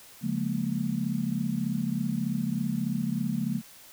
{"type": "chord", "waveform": "sine", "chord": "Bb minor seventh", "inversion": "first", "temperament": "just", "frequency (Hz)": [139.85, 174.81, 209.8, 233.1], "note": ["Db3", "F3", "Ab3", "Bb3"], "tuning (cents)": [16, 2, 18, 0], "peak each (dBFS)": [-34, -32, -31, -31], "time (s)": [0.21, 3.62], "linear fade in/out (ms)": 50, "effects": ["white hiss -51 dBFS RMS until 3.92 s"]}